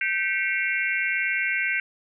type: tone cluster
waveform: sine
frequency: 1554 / 1955 / 2174 / 2356 / 2726 Hz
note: G6 / B6 / C#7 / D7 / F7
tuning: -16 / -18 / -34 / +5 / -43 cents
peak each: -27 / -31 / -27 / -30 / -32 dBFS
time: 0.01-1.8 s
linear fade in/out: 2 ms
effects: none